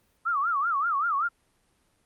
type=tone with vibrato; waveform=sine; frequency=1244.5 Hz; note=D#6; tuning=in tune; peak=-23 dBFS; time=0.25-1.29 s; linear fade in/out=20 ms; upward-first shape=sine; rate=5.2 Hz; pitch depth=220 cents each way; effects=pink hiss -68 dBFS RMS until 2.05 s + Opus 32 kbps